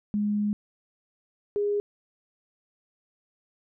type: tone pair in turn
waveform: sine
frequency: 207.7 / 410.5 Hz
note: G#3 / G#4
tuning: 0 / -20 cents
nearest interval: octave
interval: 1180 cents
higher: second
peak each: -23 dBFS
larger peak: neither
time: 0.14-0.53 / 1.56-1.8 s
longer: first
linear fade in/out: 0 ms
effects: none